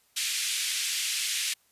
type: band-pass noise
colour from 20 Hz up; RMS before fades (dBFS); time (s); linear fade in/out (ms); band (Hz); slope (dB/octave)
pink; -30; 0.16-1.54; 10; 2300 to 11000; 24
effects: white hiss -66 dBFS RMS until 1.71 s + resampled to 32000 Hz